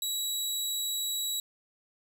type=tone; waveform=20% pulse; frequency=3889 Hz; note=B7; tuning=27 cents flat; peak=-24 dBFS; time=0.02-1.4 s; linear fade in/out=2 ms; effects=none